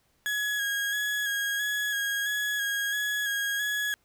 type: tone with vibrato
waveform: 35% pulse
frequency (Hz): 1661.2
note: G#6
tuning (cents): 0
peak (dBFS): -25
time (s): 0.26-3.94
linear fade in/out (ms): 0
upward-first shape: square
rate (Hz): 1.5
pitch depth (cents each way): 22
effects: pink hiss -69 dBFS RMS until 4.04 s